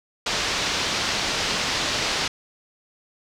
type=low-pass noise; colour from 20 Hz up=white; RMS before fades=-25 dBFS; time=0.26-2.28 s; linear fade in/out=5 ms; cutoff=5500 Hz; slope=24 dB/octave; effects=none